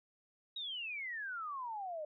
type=exponential sweep; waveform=sine; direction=down; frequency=3848 to 591 Hz; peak=-39 dBFS; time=0.56-2.05 s; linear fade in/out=5 ms; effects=none